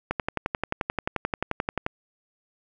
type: click train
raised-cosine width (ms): 0.5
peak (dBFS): -10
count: 21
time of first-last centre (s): 0.11-1.864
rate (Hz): 11.4
effects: none